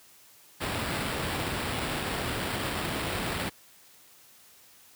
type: noise with sample-and-hold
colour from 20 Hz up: pink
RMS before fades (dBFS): -31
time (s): 0.6-3.5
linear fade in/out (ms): 20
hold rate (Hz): 6300
effects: white hiss -56 dBFS RMS until 4.95 s + high-pass 60 Hz 12 dB/octave